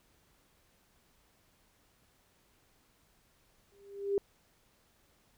sine tone with exponential growth, 399.4 Hz, G4, 32 cents sharp, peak -24 dBFS, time 3.72-4.18 s, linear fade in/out 1 ms, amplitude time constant 100 ms, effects pink hiss -69 dBFS RMS until 5.37 s

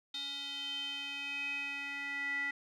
square tone with band-pass filter sweep, 281.4 Hz, C#4, 26 cents sharp, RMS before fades -39 dBFS, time 0.14-2.51 s, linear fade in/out 5 ms, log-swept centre 3700 to 1900 Hz, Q 8.7, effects none

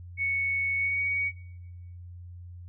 sine tone with pitch glide, 2217 to 2245 Hz, C#7 to C#7, 0 to +21 cents, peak -25 dBFS, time 0.17-1.32 s, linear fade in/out 50 ms, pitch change +21 cents, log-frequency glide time 0.76-1.02 s, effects noise-tail reverb RT60 1.0 s tail -19 dB re dry + added 88 Hz sine -41 dBFS peak until 2.68 s

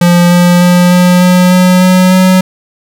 square tone with pitch steps, 174.61 / 176.13 / 177.66 / 179.21 / 180.77 / 182.34 / 183.93 / 185.53 Hz, F3 / F3 / F3 / F3 / F#3 / F#3 / F#3 / F#3, 0 / +15 / +30 / +45 / -40 / -25 / -10 / +5 cents, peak -4 dBFS, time 0.01-2.41 s, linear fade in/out 5 ms, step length 300 ms, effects none

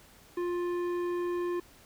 sine tone with tanh clipping, 351.3 Hz, F4, 10 cents sharp, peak -31 dBFS, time 0.37-1.6 s, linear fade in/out 5 ms, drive 12 dB, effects pink hiss -57 dBFS RMS until 1.85 s

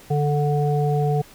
harmonic tone, 146.83 Hz, D3, in tune, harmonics 1 / 3 / 5, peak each -19 / -24 / -26 dBFS, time 0.1-1.22 s, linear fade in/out 10 ms, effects pink hiss -47 dBFS RMS until 1.34 s

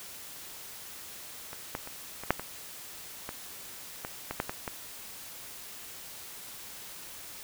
clicks, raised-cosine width 0.5 ms, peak -26 / -17 / -26 / -24 / -7 / -21 / -21 / -20 / -18 / -13 / -18 / -18 dBFS, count 12, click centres 1.531 / 1.751 / 1.874 / 2.236 / 2.306 / 2.396 / 3.291 / 4.049 / 4.31 / 4.401 / 4.495 / 4.678 s, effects white hiss -45 dBFS RMS until 7.43 s

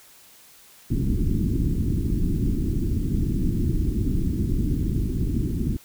pink low-pass noise, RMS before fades -23 dBFS, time 0.9-5.77 s, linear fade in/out 10 ms, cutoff 340 Hz, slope 48 dB/octave, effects white hiss -51 dBFS RMS until 5.84 s

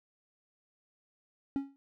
triangle tone with exponential decay, 275.9 Hz, C#4, 8 cents flat, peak -24 dBFS, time 1.56-1.76 s, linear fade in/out 0 ms, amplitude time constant 43 ms, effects none

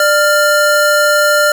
square tone pair together, 594 / 1396.9 Hz, D5 / F6, +20 / 0 cents, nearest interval octave + minor third, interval 1480 cents, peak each -12 dBFS, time 0-1.52 s, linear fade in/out 2 ms, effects none

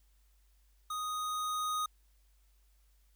square tone with level ramp, 1244.5 Hz, D#6, in tune, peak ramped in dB -36 to -32 dBFS, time 0.9-1.86 s, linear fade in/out 5 ms, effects added 50 Hz sine -64 dBFS peak until 3.15 s + white hiss -75 dBFS RMS until 3.15 s

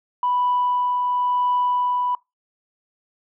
sine tone with tremolo, 987.8 Hz, B5, in tune, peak -16 dBFS, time 0.23-2.15 s, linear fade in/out 2 ms, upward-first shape triangle, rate 0.96 Hz, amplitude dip 30%, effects noise-tail reverb RT60 0.2 s tail -22 dB re dry + tanh soft clip ceiling -13 dBFS

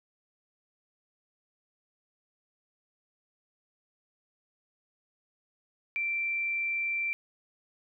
sine tone, 2349 Hz, D7, in tune, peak -28 dBFS, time 5.96-7.13 s, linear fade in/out 0 ms, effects none

